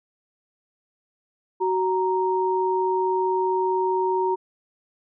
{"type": "tone pair together", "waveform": "sine", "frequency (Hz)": [374.1, 932.3], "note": ["F#4", "A#5"], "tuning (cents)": [19, 0], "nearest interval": "octave + major third", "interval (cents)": 1581, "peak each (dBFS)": [-22, -23], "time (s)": [1.6, 4.36], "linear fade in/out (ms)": 20, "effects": []}